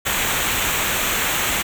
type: noise with comb filter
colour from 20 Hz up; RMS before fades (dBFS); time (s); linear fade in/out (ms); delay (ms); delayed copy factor
pink; -21; 0.05-1.63; 20; 0.2; -0.65
effects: none